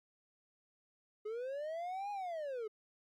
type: linear two-way sweep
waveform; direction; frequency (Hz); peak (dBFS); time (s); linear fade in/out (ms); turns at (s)
triangle; up then down; 415.3 to 830.6 to 415.3; -36; 1.25-2.68; 10; 2.11
effects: MP3 96 kbps